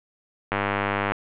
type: click train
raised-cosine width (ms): 0.5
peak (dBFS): -8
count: 61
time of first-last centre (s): 0.52-1.12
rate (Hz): 100
effects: resampled to 8000 Hz + 7-bit